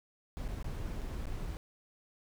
brown noise with dropouts, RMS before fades -38 dBFS, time 0.37-1.57 s, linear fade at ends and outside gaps 0 ms, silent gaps 0.481-0.487 / 0.627-0.644 / 1.012-1.017 / 1.255-1.269 s, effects none

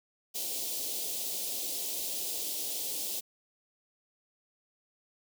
white band-stop noise, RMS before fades -35 dBFS, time 0.34-3.21 s, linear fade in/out 20 ms, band 670 to 3100 Hz, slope 24 dB/octave, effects high-pass 300 Hz 12 dB/octave

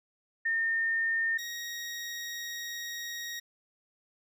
sine / 20% pulse tone pair in turn, 1820 / 1883.1 Hz, A#6 / A#6, -42 / +17 cents, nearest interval minor second, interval 59 cents, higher second, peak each -26 / -31 dBFS, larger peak first, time 0.45-1.38 / 1.38-3.4 s, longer second, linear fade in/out 10 ms, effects none

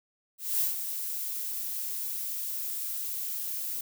violet noise with ADSR envelope, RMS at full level -26 dBFS, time 0.38-3.81 s, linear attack 230 ms, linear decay 130 ms, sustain -8 dB, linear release 3 ms, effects none

